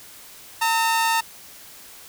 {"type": "tone pair together", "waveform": "sawtooth", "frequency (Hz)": [910, 1287], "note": ["A#5", "E6"], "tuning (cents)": [-42, -42], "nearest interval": "tritone", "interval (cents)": 600, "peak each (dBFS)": [-15, -25], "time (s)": [0.61, 1.21], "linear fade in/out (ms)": 10, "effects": ["white hiss -44 dBFS RMS until 2.08 s"]}